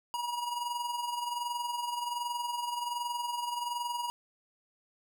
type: tone with amplitude modulation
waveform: square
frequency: 960 Hz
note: B5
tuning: 49 cents flat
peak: -31 dBFS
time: 0.14-4.1 s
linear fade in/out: 0 ms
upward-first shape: sine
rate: 21.3 Hz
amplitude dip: 55%
effects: none